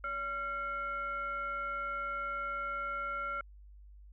sine tone with frequency modulation, 1375 Hz, F6, 27 cents flat, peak -34 dBFS, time 0.04-3.41 s, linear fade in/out 2 ms, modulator 804 Hz, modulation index 0.56, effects added 50 Hz sine -51 dBFS peak until 4.12 s

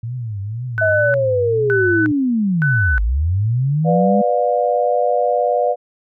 sine tone with vibrato, 111.3 Hz, A2, 20 cents sharp, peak -22 dBFS, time 0.03-2.12 s, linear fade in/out 5 ms, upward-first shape triangle, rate 2 Hz, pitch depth 250 cents each way
sine tone bursts, 1500 Hz, F#6, 23 cents sharp, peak -16 dBFS, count 3, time 0.78-2.98 s, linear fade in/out 0 ms, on 360 ms, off 560 ms
sine linear two-way sweep, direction down then up, 651 to 49.41 to 209.7 Hz, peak -14 dBFS, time 0.81-4.22 s, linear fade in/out 10 ms, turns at 3.01 s
sine chord, B diminished, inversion none, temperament just, 493.9 / 592.7 / 711.2 Hz, B4 / D5 / F5, 0 / +16 / +31 cents, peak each -18 dBFS, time 3.84-5.76 s, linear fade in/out 50 ms
effects none

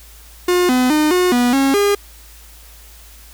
45% pulse tone with pitch steps, 357.7 / 252.6 / 304.6 / 361.7 / 244.3 / 272.4 / 406 Hz, F4 / B3 / D#4 / F#4 / B3 / C#4 / G#4, +41 / +39 / -37 / -39 / -19 / -30 / -39 cents, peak -12 dBFS, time 0.48-1.95 s, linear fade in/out 5 ms, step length 210 ms, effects added 55 Hz sine -41 dBFS peak until 3.33 s + white hiss -44 dBFS RMS until 3.33 s

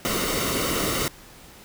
pink noise with comb filter, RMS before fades -25 dBFS, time 0.05-1.08 s, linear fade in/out 0 ms, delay 1.2 ms, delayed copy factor -0.6, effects pink hiss -47 dBFS RMS until 1.64 s

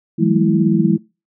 sine tone cluster, 160.1 / 182.4 / 198.6 / 219.5 / 329.7 Hz, D#3 / F#3 / G3 / A3 / E4, +50 / -24 / +23 / -4 / 0 cents, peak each -18 dBFS, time 0.18-0.98 s, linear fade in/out 20 ms, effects noise-tail reverb RT60 0.3 s tail -24 dB re dry

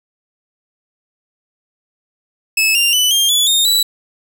sawtooth tone with pitch steps, 2600 / 2787 / 2987 / 3201 / 3431 / 3677 / 3941 Hz, E7 / F7 / F#7 / G7 / A7 / A#7 / B7, -24 / -4 / +16 / +36 / -44 / -24 / -4 cents, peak -8 dBFS, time 2.57-3.83 s, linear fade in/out 5 ms, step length 180 ms, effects none

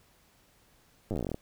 slowing click train, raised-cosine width 2 ms, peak -20 dBFS, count 15, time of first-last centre 1.11-1.344 s, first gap 9 ms, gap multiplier 1.09, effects pink hiss -64 dBFS RMS until 1.41 s

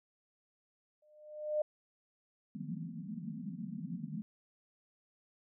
sine tone with exponential growth, 605 Hz, D#5, 49 cents flat, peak -27 dBFS, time 1.02-1.62 s, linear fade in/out 5 ms, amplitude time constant 130 ms
pink band-pass noise, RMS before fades -42 dBFS, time 2.55-4.22 s, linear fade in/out 0 ms, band 150 to 250 Hz, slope 96 dB/octave
effects none

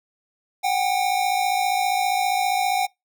square tone pair together, 740 / 795 Hz, F#5 / G5, 0 / +24 cents, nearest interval minor second, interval 124 cents, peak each -23 / -23 dBFS, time 0.63-2.87 s, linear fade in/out 20 ms, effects noise-tail reverb RT60 0.2 s tail -26 dB re dry

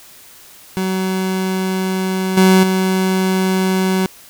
30% pulse tone with level steps, 188 Hz, F#3, 28 cents sharp, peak -14 / -5 / -11 dBFS, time 0.77-4.06 s, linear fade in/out 0 ms, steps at 2.37 / 2.63 s, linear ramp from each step 5 ms, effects white hiss -42 dBFS RMS until 4.29 s

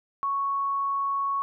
sine tone, 1108.7 Hz, C#6, in tune, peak -24 dBFS, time 0.23-1.42 s, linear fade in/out 0 ms, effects none

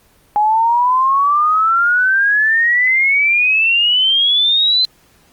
sine exponential sweep, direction up, 828 to 4093 Hz, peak -10 dBFS, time 0.36-4.85 s, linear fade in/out 0 ms, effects pink hiss -52 dBFS RMS until 5.32 s + Opus 24 kbps

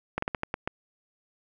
slowing click train, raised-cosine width 0.5 ms, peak -13 dBFS, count 7, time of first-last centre 0.18-0.675 s, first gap 44 ms, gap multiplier 1.25, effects none

